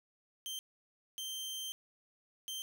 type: tone bursts at uneven times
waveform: sawtooth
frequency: 3136 Hz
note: G7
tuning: in tune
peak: -36 dBFS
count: 3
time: 0.46-0.59 / 1.18-1.72 / 2.48-2.62 s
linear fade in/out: 0 ms
effects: none